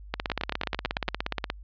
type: two click trains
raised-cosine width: 0.3 ms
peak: -11 / -12 dBFS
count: 24 / 8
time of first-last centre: 0.14-1.501 / 0.3-1.081 s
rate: 16.9 / 8.96 Hz
effects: added 50 Hz sine -42 dBFS peak until 1.63 s + resampled to 11025 Hz